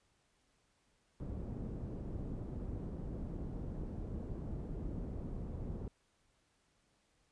pink low-pass noise, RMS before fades -42 dBFS, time 1.2-5.88 s, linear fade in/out 0 ms, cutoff 330 Hz, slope 12 dB/octave, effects pink hiss -75 dBFS RMS until 7.31 s + resampled to 22050 Hz

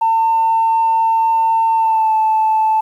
sine tone with pitch glide, 901 to 875.4 Hz, A5 to A5, +41 to -9 cents, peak -10 dBFS, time 0.01-2.81 s, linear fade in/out 10 ms, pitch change -50 cents, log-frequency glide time 1.74-2.13 s, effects tanh soft clip ceiling -7 dBFS + 8-bit

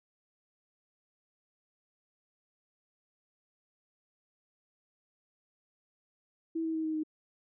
sine tone with pitch steps, 326.3 / 322.4 / 318.5 / 314.6 / 310.8 Hz, E4 / E4 / D#4 / D#4 / D#4, -18 / -38 / +41 / +19 / -2 cents, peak -30 dBFS, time 6.55-7.035 s, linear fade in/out 10 ms, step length 97 ms, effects none

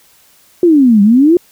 sine exponential two-way sweep, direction down then up, 363.6 to 196 to 363.6 Hz, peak -4 dBFS, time 0.63-1.37 s, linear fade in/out 2 ms, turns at 1.02 s, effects white hiss -48 dBFS RMS until 1.51 s

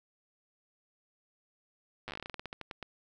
slowing click train, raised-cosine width 0.3 ms, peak -24 dBFS, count 19, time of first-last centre 2.08-2.827 s, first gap 8 ms, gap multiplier 1.17, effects none

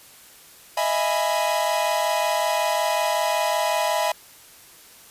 45% pulse chord, E major seventh, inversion third, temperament equal with one note detuned, 622.3 / 667.7 / 830.6 / 987.8 Hz, D#5 / E5 / G#5 / B5, 0 / +22 / 0 / 0 cents, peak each -26 dBFS, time 0.77-4.12 s, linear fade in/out 5 ms, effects white hiss -48 dBFS RMS until 5.1 s + resampled to 32000 Hz

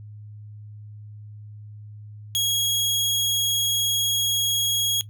sawtooth tone, 3307 Hz, G#7, 8 cents flat, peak -17 dBFS, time 2.35-5.01 s, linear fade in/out 0 ms, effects noise-tail reverb RT60 0.1 s tail -17 dB re dry + added 105 Hz sine -38 dBFS peak until 5.09 s

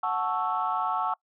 sine chord, F# minor seventh, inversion none, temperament equal with one note detuned, 735.3 / 880 / 1108.7 / 1318.5 Hz, F#5 / A5 / C#6 / E6, -11 / 0 / 0 / 0 cents, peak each -30 dBFS, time 0.03-1.14 s, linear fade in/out 5 ms, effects noise-tail reverb RT60 0.1 s tail -24 dB re dry + tanh soft clip ceiling -16 dBFS

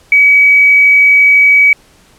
triangle tone with tanh clipping, 2273 Hz, C#7, 43 cents sharp, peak -3 dBFS, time 0.12-1.73 s, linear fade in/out 2 ms, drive 2 dB, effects pink hiss -46 dBFS RMS until 2.18 s + low-pass 11000 Hz 12 dB/octave

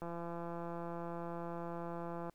click train, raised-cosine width 1 ms, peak -30 dBFS, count 388, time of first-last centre 0.02-2.296 s, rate 170 Hz, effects pink hiss -75 dBFS RMS until 2.34 s

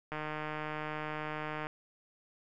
click train, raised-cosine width 0.5 ms, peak -23 dBFS, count 238, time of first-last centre 0.12-1.669 s, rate 153 Hz, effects none

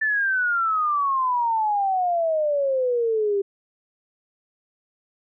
sine exponential sweep, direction down, 1774 to 392 Hz, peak -19 dBFS, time 0.01-3.42 s, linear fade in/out 10 ms, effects none

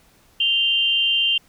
sine tone pair together, 2794 / 3136 Hz, F7 / G7, 0 / 0 cents, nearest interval major second, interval 200 cents, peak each -19 dBFS, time 0.4-1.38 s, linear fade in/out 5 ms, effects pink hiss -56 dBFS RMS until 1.48 s

